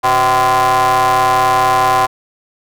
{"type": "ring-modulated tone", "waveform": "40% pulse", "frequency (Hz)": 130.81, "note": "C3", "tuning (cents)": 0, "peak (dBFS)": -6, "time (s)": [0.03, 2.07], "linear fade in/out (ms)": 20, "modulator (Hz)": 898, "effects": []}